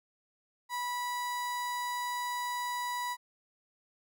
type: tone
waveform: 35% pulse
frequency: 979 Hz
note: B5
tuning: 15 cents flat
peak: -31 dBFS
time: 0.69-3.17 s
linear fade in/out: 50 ms
effects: none